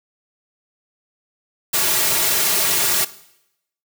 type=noise with comb filter; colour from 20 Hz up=white; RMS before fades=-18 dBFS; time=1.73-3.05 s; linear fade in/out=10 ms; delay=3.9 ms; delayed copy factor=-0.75; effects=noise-tail reverb RT60 0.8 s tail -17 dB re dry + high-pass 150 Hz 12 dB/octave